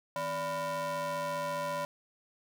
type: ring-modulated tone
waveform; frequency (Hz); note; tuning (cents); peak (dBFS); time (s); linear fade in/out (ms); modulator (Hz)
square; 208.6; G#3; +8; -30; 0.16-1.85; 0; 787
effects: 12-bit